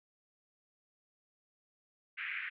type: band-pass noise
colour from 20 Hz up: white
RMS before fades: -40 dBFS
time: 2.17-2.5 s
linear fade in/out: 20 ms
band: 1500 to 2500 Hz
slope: 48 dB/octave
effects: none